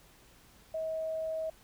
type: tone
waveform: sine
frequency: 639 Hz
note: D#5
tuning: 46 cents sharp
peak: -32 dBFS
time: 0.74-1.5 s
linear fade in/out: 5 ms
effects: added 50 Hz sine -67 dBFS peak until 1.63 s + pink hiss -60 dBFS RMS until 1.63 s